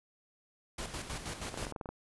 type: noise with tremolo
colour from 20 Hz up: pink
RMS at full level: -39 dBFS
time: 0.78-1.72 s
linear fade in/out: 5 ms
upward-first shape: square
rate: 6.3 Hz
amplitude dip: 55%
type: clicks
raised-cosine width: 1 ms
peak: -26 dBFS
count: 9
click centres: 1.542 / 1.575 / 1.627 / 1.668 / 1.723 / 1.762 / 1.812 / 1.858 / 1.89 s
effects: resampled to 24000 Hz